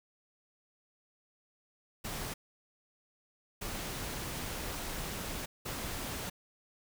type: noise bursts at uneven times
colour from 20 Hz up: pink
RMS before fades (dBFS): -39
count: 3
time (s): 2.04-2.34 / 3.61-5.46 / 5.65-6.3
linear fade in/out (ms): 10
effects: none